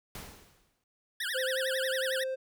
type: noise with exponential decay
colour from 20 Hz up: pink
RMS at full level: -41 dBFS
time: 0.15-0.84 s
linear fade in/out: 2 ms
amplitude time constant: 150 ms
type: tone with vibrato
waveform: 25% pulse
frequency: 1661.2 Hz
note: G#6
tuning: in tune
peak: -28 dBFS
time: 1.2-2.24 s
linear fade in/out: 5 ms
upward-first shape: triangle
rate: 11 Hz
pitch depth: 300 cents each way
type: tone with pitch glide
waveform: triangle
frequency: 519 to 524.1 Hz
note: C5 to C5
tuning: -14 to +3 cents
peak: -29 dBFS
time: 1.34-2.36 s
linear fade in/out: 20 ms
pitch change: +17 cents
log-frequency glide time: 1.45-1.57 s
effects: none